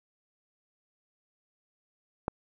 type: click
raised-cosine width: 1 ms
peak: -14 dBFS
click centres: 2.281 s
effects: none